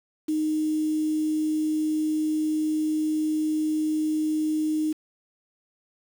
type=tone with quantisation; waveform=sine; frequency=309.2 Hz; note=D#4; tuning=11 cents flat; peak=-22 dBFS; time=0.28-4.93 s; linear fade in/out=10 ms; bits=7; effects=none